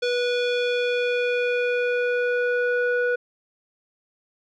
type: tone with low-pass filter sweep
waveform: square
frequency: 488.9 Hz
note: B4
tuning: 18 cents flat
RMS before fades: -23 dBFS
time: 0.02-3.16 s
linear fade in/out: 10 ms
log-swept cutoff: 4100 to 1400 Hz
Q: 2.2
effects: none